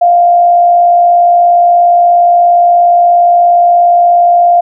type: tone with frequency modulation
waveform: sine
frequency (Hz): 698.5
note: F5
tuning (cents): 0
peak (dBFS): -3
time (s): 0.01-4.61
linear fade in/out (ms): 10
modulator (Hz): 57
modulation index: 0.29
effects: none